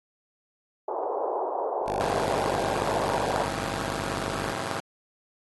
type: band-pass noise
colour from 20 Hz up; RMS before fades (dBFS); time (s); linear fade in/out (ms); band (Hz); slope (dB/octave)
pink; -29; 0.88-3.45; 5; 390 to 1000; 48
type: tone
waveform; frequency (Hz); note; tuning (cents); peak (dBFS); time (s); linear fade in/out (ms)
5% pulse; 50; G1; +35; -22; 1.86-4.53; 5
type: chord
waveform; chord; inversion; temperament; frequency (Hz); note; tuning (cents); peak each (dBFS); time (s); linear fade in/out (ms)
5% pulse; F# diminished seventh; none; just; 92.5 / 111 / 133.2 / 159.84; F#2 / A2 / C3 / Eb3; 0 / +16 / +31 / +47; -25; 2.01-4.8; 0
effects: AAC 32 kbps